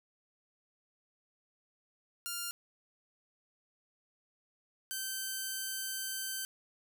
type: tone pair in turn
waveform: 5% pulse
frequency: 1400 / 1547.1 Hz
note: F6 / G6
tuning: +4 / -23 cents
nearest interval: major second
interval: 173 cents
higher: second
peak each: -25 dBFS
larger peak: neither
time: 2.26-2.51 / 4.91-6.45 s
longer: second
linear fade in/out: 0 ms
effects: none